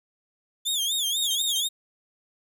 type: tone with vibrato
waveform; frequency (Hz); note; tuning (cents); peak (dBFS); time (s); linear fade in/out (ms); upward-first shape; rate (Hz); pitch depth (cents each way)
sawtooth; 3435; A7; -42; -21; 0.65-1.69; 20; sine; 4.1; 150
type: tone bursts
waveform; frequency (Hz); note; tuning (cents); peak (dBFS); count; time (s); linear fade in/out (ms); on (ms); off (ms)
sawtooth; 3729; A#7; 0; -25; 5; 1.22-1.607; 5; 51; 33
effects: none